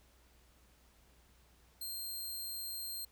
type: tone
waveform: 10% pulse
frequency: 4186 Hz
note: C8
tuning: in tune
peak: -33 dBFS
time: 1.81-3.05 s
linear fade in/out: 5 ms
effects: added 60 Hz sine -66 dBFS peak until 3.11 s + pink hiss -68 dBFS RMS until 3.11 s